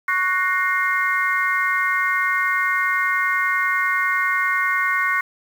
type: harmonic tone with a mistuned harmonic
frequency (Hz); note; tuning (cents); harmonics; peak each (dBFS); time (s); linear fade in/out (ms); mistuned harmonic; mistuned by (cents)
370; F#4; 0; 3 / 4 / 5 / 6; -23 / -23 / -23 / -23; 0.08-5.21; 5; 6; -80
effects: 7-bit